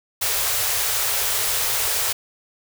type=band-stop noise; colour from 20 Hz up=white; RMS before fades=-22 dBFS; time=0.21-2.13 s; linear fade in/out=10 ms; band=130 to 390 Hz; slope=96 dB/octave; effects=none